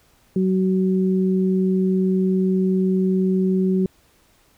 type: tone pair together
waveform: sine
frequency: 187.5 / 375 Hz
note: F#3 / F#4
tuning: +23 / +23 cents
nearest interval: octave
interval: 1200 cents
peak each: -17 / -22 dBFS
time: 0.36-3.86 s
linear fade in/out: 2 ms
effects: pink hiss -58 dBFS RMS until 4.57 s